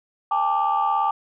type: chord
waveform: sine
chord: G suspended second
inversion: none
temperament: equal with one note detuned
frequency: 802.3 / 880 / 1174.7 Hz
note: G5 / A5 / D6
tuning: +40 / 0 / 0 cents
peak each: -22 dBFS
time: 0.31-1.11 s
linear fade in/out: 5 ms
effects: tanh soft clip ceiling -12 dBFS